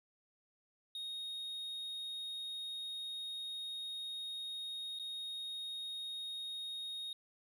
triangle tone with dropouts, 3729 Hz, A#7, in tune, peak -39 dBFS, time 0.95-7.13 s, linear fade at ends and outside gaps 2 ms, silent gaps 4.989-4.996 s, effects none

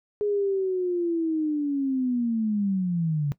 sine linear sweep, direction down, 418.3 to 140 Hz, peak -22 dBFS, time 0.21-3.32 s, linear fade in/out 0 ms, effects noise-tail reverb RT60 0.1 s tail -17 dB re dry

